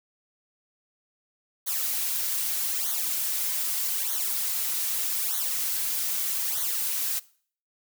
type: noise with flanger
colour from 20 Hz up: blue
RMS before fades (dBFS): -28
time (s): 1.66-7.2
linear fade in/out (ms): 20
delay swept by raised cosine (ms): 0.39 to 6.29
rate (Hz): 0.81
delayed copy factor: -0.95
effects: noise-tail reverb RT60 0.5 s tail -21 dB re dry